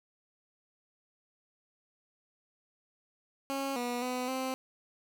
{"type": "tone with pitch steps", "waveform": "15% pulse", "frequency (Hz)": [273.4, 243.2, 251.4, 261], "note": ["C#4", "B3", "B3", "C4"], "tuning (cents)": [-24, -26, 31, -4], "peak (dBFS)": -26, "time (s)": [3.5, 4.54], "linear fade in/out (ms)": 0, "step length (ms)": 260, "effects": []}